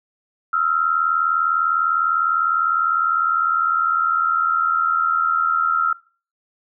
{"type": "tone pair together", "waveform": "sine", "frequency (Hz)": [1292.1, 1372], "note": ["E6", "F6"], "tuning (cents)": [-35, -31], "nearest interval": "minor second", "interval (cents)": 104, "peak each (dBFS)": [-20, -18], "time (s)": [0.53, 5.93], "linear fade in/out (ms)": 5, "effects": ["noise-tail reverb RT60 0.4 s tail -21 dB re dry"]}